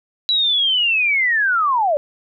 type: linear sweep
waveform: sine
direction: down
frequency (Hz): 3951 to 555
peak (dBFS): -14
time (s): 0.29-1.97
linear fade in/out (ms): 0
effects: none